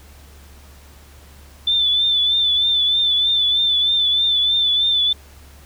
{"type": "tone with vibrato", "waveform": "sine", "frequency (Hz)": 3520, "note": "A7", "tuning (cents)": 0, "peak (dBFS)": -14, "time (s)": [1.67, 5.13], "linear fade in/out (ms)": 5, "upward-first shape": "triangle", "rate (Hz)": 3.2, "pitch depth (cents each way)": 53, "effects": ["added 71 Hz sine -43 dBFS peak until 5.65 s", "pink hiss -48 dBFS RMS until 5.65 s"]}